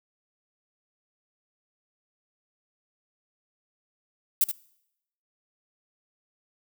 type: noise with echo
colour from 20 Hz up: violet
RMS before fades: -20 dBFS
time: 4.41-4.44 s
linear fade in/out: 2 ms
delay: 75 ms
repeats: 1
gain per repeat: -9 dB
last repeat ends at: 4.515 s
effects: noise-tail reverb RT60 0.8 s tail -23 dB re dry

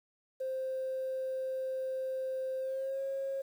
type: tone with pitch glide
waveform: sine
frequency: 523.3 to 542.1 Hz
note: C5 to C#5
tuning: 0 to -39 cents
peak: -32 dBFS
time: 0.4-3.42 s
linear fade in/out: 10 ms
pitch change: +61 cents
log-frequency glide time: 2.59-3.01 s
effects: tanh soft clip ceiling -28 dBFS + 10-bit

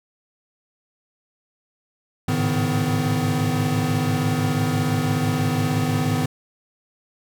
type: tone cluster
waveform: square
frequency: 103 / 109 / 140.8 / 157.4 / 252.2 Hz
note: G#2 / A2 / C#3 / D#3 / B3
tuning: -14 / -16 / +27 / +20 / +36 cents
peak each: -30 / -27 / -28 / -25 / -25 dBFS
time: 2.28-6.26 s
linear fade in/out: 5 ms
effects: none

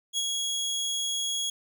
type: tone with ADSR envelope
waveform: 25% pulse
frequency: 3322 Hz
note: G#7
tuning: in tune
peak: -21 dBFS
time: 0.13-1.5 s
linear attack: 48 ms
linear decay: 37 ms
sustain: -3 dB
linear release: 4 ms
effects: none

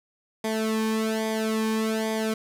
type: tone with flanger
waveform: sawtooth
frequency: 220 Hz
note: A3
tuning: in tune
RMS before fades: -26 dBFS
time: 0.44-2.34 s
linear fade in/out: 5 ms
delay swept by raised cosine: 0.72 to 1.47 ms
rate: 1.2 Hz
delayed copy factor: -0.9
effects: resampled to 32000 Hz + 8-bit

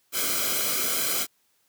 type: noise with comb filter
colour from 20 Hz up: white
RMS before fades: -26 dBFS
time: 0.12-1.27 s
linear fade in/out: 50 ms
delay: 1.1 ms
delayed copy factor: -0.8
effects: white hiss -68 dBFS RMS until 1.68 s + high-pass 80 Hz 12 dB/octave

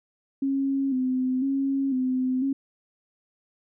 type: tone with vibrato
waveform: sine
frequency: 264.6 Hz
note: C4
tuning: 20 cents sharp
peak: -22 dBFS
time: 0.42-2.53 s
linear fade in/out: 5 ms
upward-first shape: square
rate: 1 Hz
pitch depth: 53 cents each way
effects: none

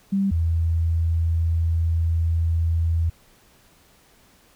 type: tone pair in turn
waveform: sine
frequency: 196 / 82.69 Hz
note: G3 / E2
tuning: 0 / +6 cents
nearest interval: octave + minor third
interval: 1494 cents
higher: first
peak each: -18 dBFS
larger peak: neither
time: 0.12-0.31 / 0.31-3.1 s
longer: second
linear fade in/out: 10 ms
effects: pink hiss -56 dBFS RMS until 4.55 s

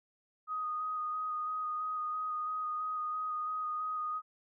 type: tone with vibrato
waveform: sine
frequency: 1244.5 Hz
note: D#6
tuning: in tune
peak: -33 dBFS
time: 0.47-4.22 s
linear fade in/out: 50 ms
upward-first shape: square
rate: 3 Hz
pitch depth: 13 cents each way
effects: none

